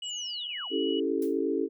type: tone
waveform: sine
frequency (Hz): 2928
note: F#7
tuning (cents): -19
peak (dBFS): -34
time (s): 0.02-1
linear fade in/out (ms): 5
type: linear sweep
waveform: sine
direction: down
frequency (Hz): 8170 to 548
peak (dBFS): -38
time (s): 0.02-0.69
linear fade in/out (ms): 50
type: chord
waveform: sine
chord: A dominant seventh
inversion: first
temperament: equal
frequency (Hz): 277.2 / 329.6 / 392 / 440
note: C#4 / E4 / G4 / A4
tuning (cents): 0 / 0 / 0 / 0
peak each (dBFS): -31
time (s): 0.7-1.69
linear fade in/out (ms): 50
type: noise with exponential decay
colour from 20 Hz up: blue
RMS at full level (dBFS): -43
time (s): 1.22-1.4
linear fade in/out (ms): 2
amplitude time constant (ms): 37
effects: none